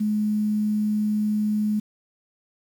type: tone with quantisation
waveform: sine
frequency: 211.6 Hz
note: G#3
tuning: 33 cents sharp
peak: -20 dBFS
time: 0-1.8 s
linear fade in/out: 10 ms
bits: 8
effects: none